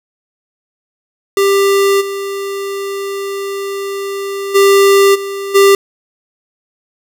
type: tone with level steps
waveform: square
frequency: 395.6 Hz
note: G4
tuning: 16 cents sharp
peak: -9 / -19 / -6 / -20 / -5 dBFS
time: 1.37-5.75 s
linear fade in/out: 2 ms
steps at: 2 / 4.54 / 5.14 / 5.54 s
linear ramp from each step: 20 ms
effects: none